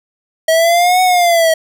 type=exponential two-way sweep; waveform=square; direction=up then down; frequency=639 to 744 to 639 Hz; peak=-9 dBFS; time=0.48-1.54 s; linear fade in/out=5 ms; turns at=1.02 s; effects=none